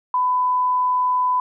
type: tone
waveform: sine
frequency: 1001 Hz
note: B5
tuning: 23 cents sharp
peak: -16 dBFS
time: 0.14-1.4 s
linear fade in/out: 2 ms
effects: none